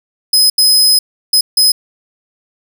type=tone bursts at uneven times; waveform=sawtooth; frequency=5060 Hz; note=D#8; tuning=28 cents sharp; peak=-4 dBFS; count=4; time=0.33-0.5 / 0.58-0.99 / 1.33-1.41 / 1.57-1.72 s; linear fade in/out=5 ms; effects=none